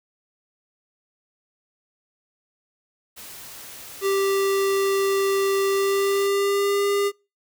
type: noise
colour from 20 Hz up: white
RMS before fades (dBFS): -40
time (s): 3.16-6.28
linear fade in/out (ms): 20
type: tone with pitch glide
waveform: square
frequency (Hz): 392 to 403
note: G4 to G4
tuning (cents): 0 to +48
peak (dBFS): -20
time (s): 4.01-7.12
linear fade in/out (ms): 50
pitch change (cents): +48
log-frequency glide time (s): 5.68-6.87
effects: noise-tail reverb RT60 0.3 s tail -26 dB re dry